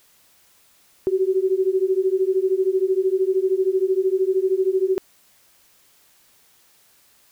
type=beating tone pair; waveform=sine; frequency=372.1 / 385.1 Hz; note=F#4 / G4; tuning=+10 / -31 cents; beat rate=13 Hz; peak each=-20 dBFS; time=1.07-4.98 s; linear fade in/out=0 ms; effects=white hiss -57 dBFS RMS until 7.31 s